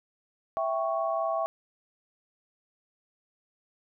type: chord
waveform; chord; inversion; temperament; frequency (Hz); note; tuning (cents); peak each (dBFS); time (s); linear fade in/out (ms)
sine; C# diminished; first; equal; 659.3 / 784 / 1108.7; E5 / G5 / C#6; 0 / 0 / 0; -28 / -33 / -32; 0.57-1.46; 0
effects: none